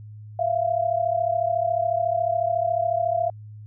sine tone pair together, 664.5 / 698.5 Hz, E5 / F5, +14 / 0 cents, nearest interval minor second, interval 86 cents, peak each -23 dBFS, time 0.39-3.3 s, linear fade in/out 5 ms, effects added 106 Hz sine -38 dBFS peak until 3.66 s

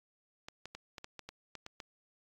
clicks, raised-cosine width 0.2 ms, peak -27 dBFS, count 10, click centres 0.485 / 0.656 / 0.75 / 0.982 / 1.044 / 1.193 / 1.29 / 1.553 / 1.664 / 1.802 s, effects AAC 48 kbps

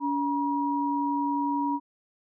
sine tone pair together, 284.6 / 957.3 Hz, C#4 / A#5, +46 / +46 cents, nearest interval octave + major sixth, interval 2100 cents, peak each -27 dBFS, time 0-1.8 s, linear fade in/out 50 ms, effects none

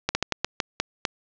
slowing click train, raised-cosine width 0.2 ms, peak -5 dBFS, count 8, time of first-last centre 0.09-1.052 s, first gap 60 ms, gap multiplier 1.27, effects resampled to 16000 Hz + 7-bit

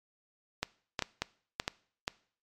clicks, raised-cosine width 0.2 ms, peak -13 dBFS, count 7, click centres 0.63 / 0.992 / 1.023 / 1.22 / 1.599 / 1.679 / 2.079 s, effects noise-tail reverb RT60 0.5 s tail -21 dB re dry + MP3 96 kbps

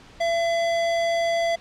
square tone, 674 Hz, E5, 38 cents sharp, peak -21 dBFS, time 0.2-1.56 s, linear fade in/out 10 ms, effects pink hiss -48 dBFS RMS until 1.6 s + low-pass 5000 Hz 12 dB/octave

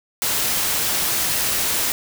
white noise, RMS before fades -21 dBFS, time 0.22-1.92 s, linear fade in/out 0 ms, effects none

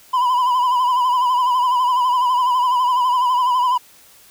triangle tone with vibrato, 997 Hz, B5, 16 cents sharp, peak -12 dBFS, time 0.13-3.78 s, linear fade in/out 10 ms, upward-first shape triangle, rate 12 Hz, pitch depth 77 cents each way, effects white hiss -48 dBFS RMS until 4.3 s

